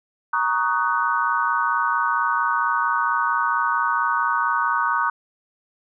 sine chord, D# minor seventh, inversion second, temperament just, 933.4 / 1120.1 / 1244.5 / 1493.4 Hz, A#5 / C#6 / D#6 / F#6, +2 / +18 / 0 / +16 cents, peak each -24 dBFS, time 0.33-5.1 s, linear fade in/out 5 ms, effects none

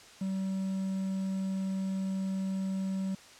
triangle tone with quantisation, 191.5 Hz, G3, 40 cents flat, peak -28 dBFS, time 0.21-3.15 s, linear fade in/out 5 ms, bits 9, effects white hiss -53 dBFS RMS until 3.39 s + low-pass 7000 Hz 12 dB/octave

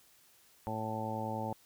harmonic tone, 110 Hz, A2, in tune, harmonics 1 / 2 / 3 / 4 / 5 / 6 / 7 / 8, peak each -41 / -41 / -46 / -47 / -42 / -49 / -42 / -40 dBFS, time 0.67-1.53 s, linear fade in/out 0 ms, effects white hiss -64 dBFS RMS until 1.65 s

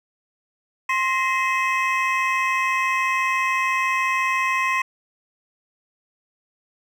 triangle tone cluster, 1056 / 1875 / 2061 / 2564 Hz, C6 / A#6 / C7 / E7, +16 / +10 / -27 / -49 cents, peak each -20 / -26 / -25 / -24 dBFS, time 0.89-4.82 s, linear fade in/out 5 ms, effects none

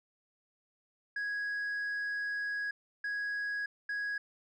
sine tone bursts at uneven times, 1660 Hz, G#6, 1 cent flat, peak -30 dBFS, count 3, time 1.16-2.71 / 3.04-3.66 / 3.89-4.18 s, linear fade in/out 5 ms, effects tanh soft clip ceiling -32 dBFS

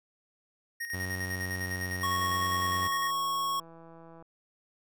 square tone with tremolo, 1864.7 Hz, A#6, in tune, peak -33 dBFS, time 0.8-3.11 s, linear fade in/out 10 ms, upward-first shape square, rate 9.9 Hz, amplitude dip 55%
sawtooth tone with pitch glide, 92.5 to 91.23 Hz, F#2 to F#2, 0 to -24 cents, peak -31 dBFS, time 0.93-2.88 s, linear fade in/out 10 ms, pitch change -24 cents, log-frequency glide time 1.3-2.27 s
square tone, 1102 Hz, C#6, 11 cents flat, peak -29 dBFS, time 2.03-3.6 s, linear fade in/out 5 ms
click train, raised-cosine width 1 ms, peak -38 dBFS, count 340, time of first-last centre 2.17-4.225 s, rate 165 Hz
effects none

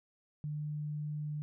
sine tone, 149.8 Hz, D3, 35 cents sharp, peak -35 dBFS, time 0.44-1.42 s, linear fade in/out 0 ms, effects none

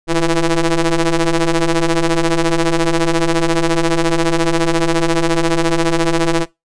sawtooth ring-modulated tone, 164.81 Hz, E3, in tune, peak -5 dBFS, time 0.07-6.46 s, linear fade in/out 50 ms, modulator 172 Hz, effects noise-tail reverb RT60 0.2 s tail -21 dB re dry + resampled to 22050 Hz

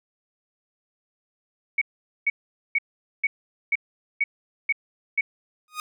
sine tone bursts, 2234 Hz, C#7, 13 cents sharp, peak -18 dBFS, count 8, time 1.78-5.21 s, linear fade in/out 5 ms, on 35 ms, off 450 ms
sawtooth tone with exponential growth, 1239 Hz, D#6, 8 cents flat, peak -22 dBFS, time 5.68-5.8 s, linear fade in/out 1 ms, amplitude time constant 25 ms
effects none

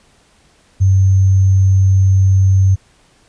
sine tone with sample-and-hold, 95.8 Hz, G2, 39 cents flat, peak -7 dBFS, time 0.8-2.76 s, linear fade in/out 20 ms, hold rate 6300 Hz, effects pink hiss -52 dBFS RMS until 3.28 s + resampled to 22050 Hz

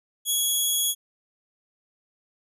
5% pulse tone with vibrato, 3342 Hz, G#7, 10 cents sharp, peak -14 dBFS, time 0.25-0.95 s, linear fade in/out 50 ms, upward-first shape triangle, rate 17 Hz, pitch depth 8 cents each way, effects resampled to 32000 Hz

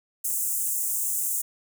pink high-pass noise, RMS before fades -27 dBFS, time 0.24-1.42 s, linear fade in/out 10 ms, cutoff 7100 Hz, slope 48 dB/octave, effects none

